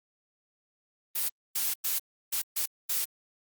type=noise bursts at uneven times; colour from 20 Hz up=blue; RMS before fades=-29 dBFS; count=6; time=1.15-1.29 / 1.55-1.74 / 1.84-1.99 / 2.32-2.42 / 2.56-2.66 / 2.89-3.05 s; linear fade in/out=10 ms; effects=Opus 32 kbps